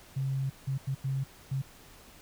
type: tone bursts at uneven times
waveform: sine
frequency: 134.8 Hz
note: C#3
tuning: 48 cents flat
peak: -28 dBFS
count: 5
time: 0.16-0.5 / 0.67-0.78 / 0.87-0.95 / 1.04-1.24 / 1.51-1.62 s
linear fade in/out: 10 ms
effects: pink hiss -54 dBFS RMS until 2.21 s